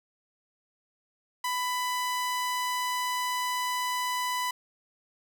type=tone; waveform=sawtooth; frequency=996 Hz; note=B5; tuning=14 cents sharp; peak=-24 dBFS; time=1.44-4.51 s; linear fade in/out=5 ms; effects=none